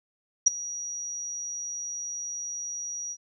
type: tone with ADSR envelope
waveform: sine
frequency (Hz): 5770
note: F#8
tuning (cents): -44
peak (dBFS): -12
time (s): 0.46-3.17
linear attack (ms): 11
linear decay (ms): 14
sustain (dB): -20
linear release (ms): 55
effects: none